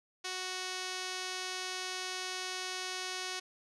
5% pulse tone with low-pass filter, 370 Hz, F#4, in tune, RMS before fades -39 dBFS, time 0.24-3.4 s, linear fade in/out 10 ms, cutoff 7100 Hz, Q 6.5, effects none

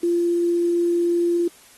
sine tone with quantisation, 344.7 Hz, F4, 23 cents flat, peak -17 dBFS, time 0.03-1.48 s, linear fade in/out 5 ms, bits 7, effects white hiss -50 dBFS RMS until 1.77 s + AAC 32 kbps

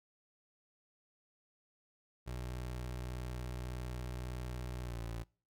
25% pulse tone with pitch glide, 61.74 to 57.27 Hz, B1 to A#1, 0 to -30 cents, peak -36 dBFS, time 2.26-5.24 s, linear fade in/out 20 ms, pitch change -130 cents, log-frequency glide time 4.81-5 s, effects noise-tail reverb RT60 0.4 s tail -25 dB re dry

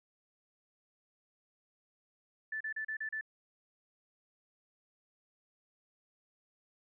sine tone bursts, 1754 Hz, A6, 6 cents flat, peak -35 dBFS, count 6, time 2.52-3.211 s, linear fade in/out 5 ms, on 86 ms, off 35 ms, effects none

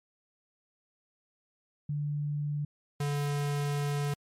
sine / square tone pair in turn, 146.83 / 144.31 Hz, D3 / D3, 0 / -30 cents, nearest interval unison, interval 30 cents, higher first, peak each -29 / -29 dBFS, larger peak neither, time 1.89-2.65 / 3-4.14 s, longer second, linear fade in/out 5 ms, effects MP3 64 kbps

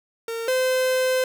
45% pulse tone pair in turn, 457.9 / 514.6 Hz, A#4 / C5, -31 / -29 cents, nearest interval major second, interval 202 cents, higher second, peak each -27 / -19 dBFS, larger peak second, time 0.28-0.48 / 0.48-1.24 s, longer second, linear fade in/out 2 ms, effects none

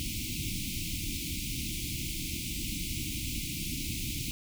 pink band-stop noise, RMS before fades -35 dBFS, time 0-4.31 s, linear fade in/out 0 ms, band 340 to 2200 Hz, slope 96 dB/octave, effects none

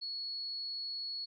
sine tone, 4368 Hz, C#8, 26 cents flat, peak -37 dBFS, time 0.01-1.26 s, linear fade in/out 20 ms, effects none

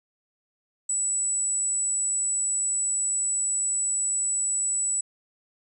sine tone, 7902 Hz, B8, in tune, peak -23 dBFS, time 0.89-5.01 s, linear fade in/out 5 ms, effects none

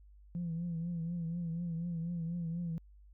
sine tone with vibrato, 169.1 Hz, E3, 44 cents sharp, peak -33 dBFS, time 0.35-2.78 s, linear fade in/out 0 ms, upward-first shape triangle, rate 4.1 Hz, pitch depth 75 cents each way, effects tanh soft clip ceiling -31 dBFS + added 50 Hz sine -55 dBFS peak until 3.13 s

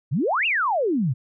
sine exponential two-way sweep, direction up then down, 114 to 2885 to 114 Hz, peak -19 dBFS, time 0.11-1.14 s, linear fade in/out 20 ms, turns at 0.46 s, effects none

